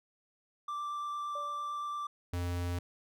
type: tone with vibrato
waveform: triangle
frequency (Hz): 1174.7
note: D6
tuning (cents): 0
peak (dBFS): -33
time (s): 0.68-2.07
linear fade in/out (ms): 5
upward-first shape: triangle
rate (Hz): 8.8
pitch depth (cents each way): 8
type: tone with exponential decay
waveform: sine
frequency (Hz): 581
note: D5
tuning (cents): -19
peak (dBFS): -40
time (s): 1.35-1.95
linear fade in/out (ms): 5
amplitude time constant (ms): 130
type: tone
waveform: square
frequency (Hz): 87.9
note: F2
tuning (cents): +12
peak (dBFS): -33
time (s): 2.33-2.79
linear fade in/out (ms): 5
effects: none